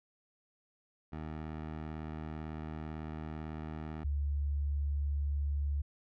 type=tone pair in turn; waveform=15% pulse / sine; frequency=78 / 71.65 Hz; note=D#2 / D2; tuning=+5 / -42 cents; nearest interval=minor second; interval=147 cents; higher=first; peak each=-33 / -30 dBFS; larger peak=second; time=1.12-4.04 / 4.04-5.82 s; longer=first; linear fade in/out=10 ms; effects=low-pass 2000 Hz 12 dB/octave